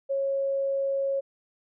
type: tone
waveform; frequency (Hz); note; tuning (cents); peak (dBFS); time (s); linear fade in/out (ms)
sine; 548; C#5; -20; -24; 0.09-1.21; 20
effects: none